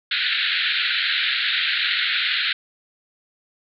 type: band-pass noise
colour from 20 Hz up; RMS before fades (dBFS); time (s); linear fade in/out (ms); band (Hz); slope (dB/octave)
white; -22; 0.11-2.53; 5; 1400 to 4200; 96
effects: none